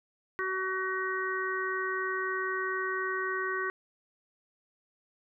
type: harmonic tone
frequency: 377 Hz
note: F#4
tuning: 32 cents sharp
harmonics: 1 / 3 / 4 / 5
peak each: -35 / -35 / -35 / -35 dBFS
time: 0.39-3.7 s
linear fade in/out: 0 ms
effects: none